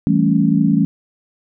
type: chord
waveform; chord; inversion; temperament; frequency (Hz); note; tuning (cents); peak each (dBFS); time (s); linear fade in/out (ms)
sine; A dominant seventh; second; equal; 164.81 / 196 / 220 / 277.2; E3 / G3 / A3 / C#4; 0 / 0 / 0 / 0; -17; 0.07-0.85; 0
effects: none